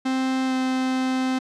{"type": "tone with pitch glide", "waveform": "45% pulse", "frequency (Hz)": [261.6, 259.3], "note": ["C4", "C4"], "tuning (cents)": [0, -15], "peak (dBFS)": -21, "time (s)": [0.05, 1.39], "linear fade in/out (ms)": 10, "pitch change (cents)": -15, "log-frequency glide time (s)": [0.46, 0.53], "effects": ["low-pass 6000 Hz 12 dB/octave"]}